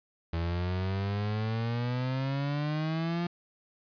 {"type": "exponential sweep", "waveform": "35% pulse", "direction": "up", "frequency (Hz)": [82.41, 174.7], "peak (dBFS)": -27, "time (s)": [0.33, 3.27], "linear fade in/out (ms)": 5, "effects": ["resampled to 11025 Hz", "10-bit"]}